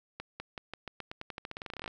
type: accelerating click train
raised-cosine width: 0.3 ms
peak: -23 dBFS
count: 23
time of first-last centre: 0.2-1.878 s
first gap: 200 ms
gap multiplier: 0.89
effects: none